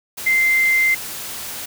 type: tone in noise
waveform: sine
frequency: 2084 Hz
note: C7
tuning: 7 cents flat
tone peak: -13 dBFS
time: 0.26-0.95 s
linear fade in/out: 10 ms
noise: white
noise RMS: -30 dBFS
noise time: 0.17-1.66 s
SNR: +14 dB
effects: none